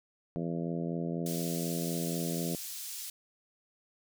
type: harmonic tone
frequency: 84.1 Hz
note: E2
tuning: 35 cents sharp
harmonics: 2 / 3 / 4 / 5 / 6 / 7 / 8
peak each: -34 / -38 / -40 / -42 / -44 / -45 / -46 dBFS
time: 0.36-2.55 s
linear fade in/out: 0 ms
type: high-pass noise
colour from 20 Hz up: pink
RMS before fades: -41 dBFS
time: 1.26-3.1 s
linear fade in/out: 2 ms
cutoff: 5200 Hz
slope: 12 dB/octave
effects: none